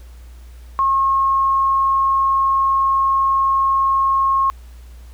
sine tone, 1082 Hz, C#6, 42 cents flat, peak -13 dBFS, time 0.79-4.5 s, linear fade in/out 0 ms, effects added 60 Hz sine -36 dBFS peak until 5.13 s + pink hiss -52 dBFS RMS until 5.13 s

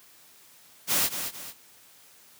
white noise with echo, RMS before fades -24 dBFS, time 0.87-1.1 s, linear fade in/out 50 ms, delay 220 ms, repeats 2, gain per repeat -8 dB, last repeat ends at 1.54 s, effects white hiss -55 dBFS RMS until 2.39 s + high-pass 80 Hz 12 dB/octave

